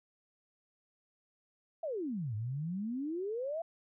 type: exponential two-way sweep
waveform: sine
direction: down then up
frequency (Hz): 686 to 102.4 to 686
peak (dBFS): -34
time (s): 1.83-3.62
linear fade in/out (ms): 5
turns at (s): 2.35
effects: none